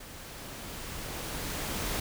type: noise with level ramp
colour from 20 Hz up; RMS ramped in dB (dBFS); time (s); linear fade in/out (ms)
pink; -46 to -32; 0-2; 5
effects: none